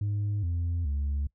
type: tone with pitch steps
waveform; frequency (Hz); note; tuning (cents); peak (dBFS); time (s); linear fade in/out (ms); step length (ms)
sine; 102.9 / 85.53 / 71.1; G#2 / F2 / C#2; -16 / -36 / +45; -24; 0.01-1.27; 5; 420
effects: noise-tail reverb RT60 0.1 s tail -24 dB re dry + tanh soft clip ceiling -25 dBFS